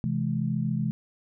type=chord; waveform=sine; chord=C augmented; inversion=none; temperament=equal with one note detuned; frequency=130.81 / 164.81 / 212.4 Hz; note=C3 / E3 / G#3; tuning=0 / 0 / +39 cents; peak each=-29 dBFS; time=0.04-0.91 s; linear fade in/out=0 ms; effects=none